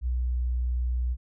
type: tone with pitch glide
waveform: sine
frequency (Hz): 61.74 to 61.31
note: B1 to B1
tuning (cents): 0 to -12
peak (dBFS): -24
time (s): 0.01-1.17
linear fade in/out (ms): 50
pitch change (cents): -12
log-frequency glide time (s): 0.13-0.37
effects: none